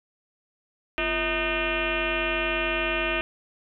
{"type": "tone with frequency modulation", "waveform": "sine", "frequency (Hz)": 1532, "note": "G6", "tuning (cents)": -40, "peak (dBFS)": -23, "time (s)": [0.98, 3.21], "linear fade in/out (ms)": 0, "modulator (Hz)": 297, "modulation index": 4.7, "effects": []}